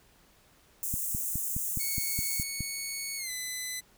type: high-pass noise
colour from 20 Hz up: white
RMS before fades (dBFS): -33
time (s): 0.83-2.43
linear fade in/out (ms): 0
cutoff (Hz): 6600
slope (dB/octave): 48
type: click train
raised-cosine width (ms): 5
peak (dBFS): -22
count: 9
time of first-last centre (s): 0.94-2.607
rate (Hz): 4.8
type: tone with pitch glide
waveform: 10% pulse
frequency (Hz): 2217 to 2010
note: C#7 to B6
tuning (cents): 0 to +30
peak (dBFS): -25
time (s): 1.79-3.81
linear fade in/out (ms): 20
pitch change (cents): -170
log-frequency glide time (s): 3.17-3.31
effects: pink hiss -62 dBFS RMS until 3.97 s